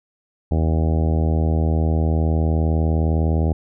harmonic tone, 79.8 Hz, D#2, 44 cents sharp, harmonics 1 / 2 / 3 / 4 / 5 / 6 / 7 / 8 / 9 / 10, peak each -17 / -23 / -27 / -29 / -31 / -33 / -34 / -35 / -36 / -37 dBFS, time 0.51-3.53 s, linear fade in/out 5 ms, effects none

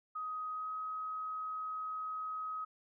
sine tone with pitch glide, 1256 to 1266.9 Hz, D#6 to D#6, +16 to +31 cents, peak -37 dBFS, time 0.15-2.65 s, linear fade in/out 10 ms, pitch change +15 cents, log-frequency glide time 0.52-0.7 s, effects none

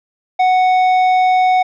sine tone with tanh clipping, 740 Hz, F#5, in tune, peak -11 dBFS, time 0.39-1.63 s, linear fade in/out 10 ms, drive 9 dB, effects none

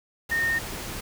sine tone in noise, 1836 Hz, A#6, 27 cents flat, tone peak -22 dBFS, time 0.31-0.59 s, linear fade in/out 10 ms, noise pink, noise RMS -35 dBFS, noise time 0.29-1.01 s, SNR +10 dB, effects none

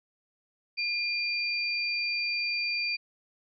sine tone pair together, 2415 / 4657 Hz, D7 / D8, +48 / -15 cents, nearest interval major seventh, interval 1137 cents, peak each -29 / -32 dBFS, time 0.77-2.97 s, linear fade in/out 20 ms, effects none

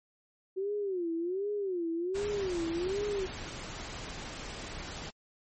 sine tone with vibrato, 370 Hz, F#4, in tune, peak -30 dBFS, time 0.56-3.27 s, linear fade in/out 20 ms, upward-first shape sine, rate 1.3 Hz, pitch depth 200 cents each way
pink noise, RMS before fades -41 dBFS, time 2.14-5.11 s, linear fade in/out 20 ms
effects MP3 32 kbps

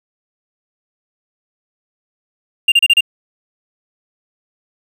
triangle tone bursts, 2794 Hz, F7, in tune, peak -5 dBFS, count 5, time 2.68-3.008 s, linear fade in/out 5 ms, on 40 ms, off 32 ms, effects none

